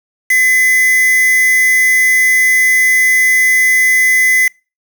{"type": "tone with quantisation", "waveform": "triangle", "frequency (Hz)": 2025, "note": "B6", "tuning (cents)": 43, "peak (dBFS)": -6, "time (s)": [0.3, 4.48], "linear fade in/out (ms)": 5, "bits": 3, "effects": ["noise-tail reverb RT60 0.3 s tail -26 dB re dry"]}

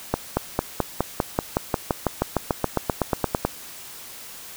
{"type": "accelerating click train", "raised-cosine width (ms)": 1, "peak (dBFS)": -5, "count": 22, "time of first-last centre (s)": [0.14, 3.45], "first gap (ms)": 230, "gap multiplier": 0.96, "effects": ["white hiss -40 dBFS RMS until 4.56 s"]}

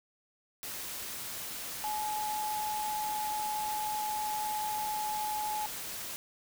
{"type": "tone in noise", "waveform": "sine", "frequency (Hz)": 850, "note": "G#5", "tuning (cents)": 40, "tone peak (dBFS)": -32, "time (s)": [1.84, 5.66], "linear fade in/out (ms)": 0, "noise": "white", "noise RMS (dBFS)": -40, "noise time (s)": [0.63, 6.16], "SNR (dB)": 5, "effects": []}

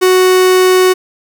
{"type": "tone", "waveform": "45% pulse", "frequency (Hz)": 370, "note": "F#4", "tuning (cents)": 0, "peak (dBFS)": -6, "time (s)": [0.01, 0.94], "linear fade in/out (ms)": 20, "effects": []}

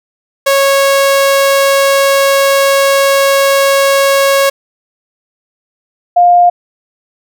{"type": "tone pair in turn", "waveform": ["sawtooth", "sine"], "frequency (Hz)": [551, 705.2], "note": ["C#5", "F5"], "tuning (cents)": [-11, 17], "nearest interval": "major third", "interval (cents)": 428, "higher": "second", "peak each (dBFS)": [-3, -3], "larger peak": "neither", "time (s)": [[0.46, 4.5], [6.16, 6.5]], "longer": "first", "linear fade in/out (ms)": 10, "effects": []}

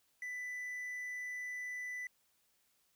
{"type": "tone", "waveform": "triangle", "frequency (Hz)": 1989, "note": "B6", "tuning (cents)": 12, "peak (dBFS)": -38, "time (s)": [0.22, 2.07], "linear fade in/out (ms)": 2, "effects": ["white hiss -75 dBFS RMS until 2.95 s"]}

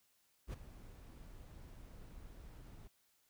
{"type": "noise with ADSR envelope", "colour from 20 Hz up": "brown", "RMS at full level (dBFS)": -40, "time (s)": [0.47, 2.88], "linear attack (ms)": 65, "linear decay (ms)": 11, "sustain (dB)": -14, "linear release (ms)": 12, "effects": ["white hiss -75 dBFS RMS until 3.29 s"]}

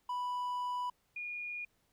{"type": "tone pair in turn", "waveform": ["triangle", "sine"], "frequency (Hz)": [987.8, 2436], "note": ["B5", "D#7"], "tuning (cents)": [0, -37], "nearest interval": "octave + major third", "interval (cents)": 1563, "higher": "second", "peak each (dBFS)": [-32, -38], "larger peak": "first", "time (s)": [[0.09, 0.9], [1.16, 1.65]], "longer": "first", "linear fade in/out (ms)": 5, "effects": ["pink hiss -75 dBFS RMS until 1.92 s"]}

